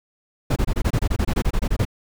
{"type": "noise bursts", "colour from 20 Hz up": "brown", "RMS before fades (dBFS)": -19, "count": 16, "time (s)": [0.5, 1.852], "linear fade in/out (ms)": 10, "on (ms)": 62, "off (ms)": 24, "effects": []}